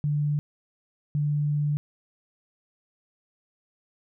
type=tone pair in turn; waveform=sine; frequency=147.3 / 147.3 Hz; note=D3 / D3; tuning=+6 / +6 cents; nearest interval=unison; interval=0 cents; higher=neither; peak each=-22 dBFS; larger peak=neither; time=0.04-0.39 / 1.15-1.77 s; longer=second; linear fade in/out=0 ms; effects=none